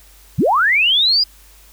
sine linear sweep, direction up, 87.31 to 4978 Hz, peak -11 dBFS, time 0.38-1.24 s, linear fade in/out 10 ms, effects added 50 Hz sine -46 dBFS peak until 1.72 s + white hiss -48 dBFS RMS until 1.72 s

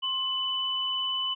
sine tone pair together, 1058.5 / 2994 Hz, C6 / F#7, +20 / +20 cents, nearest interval octave + tritone, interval 1800 cents, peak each -35 / -27 dBFS, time 0.02-1.35 s, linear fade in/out 20 ms, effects none

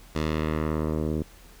10% pulse tone with low-pass filter sweep, 77.78 Hz, D#2, in tune, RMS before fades -27 dBFS, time 0.15-1.23 s, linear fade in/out 5 ms, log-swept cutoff 5800 to 370 Hz, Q 0.9, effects added 41 Hz sine -50 dBFS peak until 1.6 s + pink hiss -53 dBFS RMS until 1.6 s

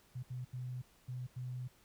sine tone bursts at uneven times, 125.8 Hz, B2, 32 cents sharp, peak -39 dBFS, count 5, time 0.15-0.23 / 0.3-0.45 / 0.53-0.82 / 1.08-1.27 / 1.36-1.68 s, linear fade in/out 10 ms, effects pink hiss -67 dBFS RMS until 1.84 s

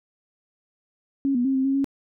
sine tone with pitch steps, 274.7 / 243.8 / 268.4 / 263.8 / 271.3 / 275.2 Hz, C#4 / B3 / C4 / C4 / C#4 / C#4, -16 / -22 / +44 / +14 / -37 / -12 cents, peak -19 dBFS, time 1.25-1.844 s, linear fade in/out 0 ms, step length 99 ms, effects none

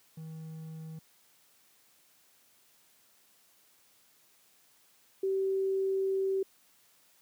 triangle / sine tone pair in turn, 159.5 / 385.4 Hz, D#3 / G4, +43 / -29 cents, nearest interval octave + minor third, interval 1528 cents, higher second, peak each -38 / -27 dBFS, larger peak second, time 0.17-0.99 / 5.23-6.43 s, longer second, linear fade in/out 5 ms, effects white hiss -65 dBFS RMS until 7.21 s + high-pass 100 Hz 12 dB/octave

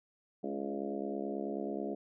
harmonic tone with a mistuned harmonic, 69.3 Hz, C#2, in tune, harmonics 3 / 4 / 5 / 6 / 7 / 8 / 9 / 10, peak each -41 / -41 / -42 / -41 / -48 / -46 / -45 / -46 dBFS, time 0.43-1.95 s, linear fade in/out 10 ms, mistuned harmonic 5, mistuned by -26 cents, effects none

